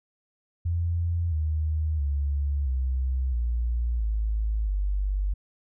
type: tone with pitch steps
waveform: sine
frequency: 85.2 / 77.68 / 70.82 / 64.57 / 58.87 / 53.67 / 48.93 Hz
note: F2 / D#2 / C#2 / C2 / A#1 / A1 / G1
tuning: -42 / -2 / +38 / -22 / +18 / -42 / -2 cents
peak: -23 dBFS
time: 0.65-5.34 s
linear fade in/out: 10 ms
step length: 670 ms
effects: none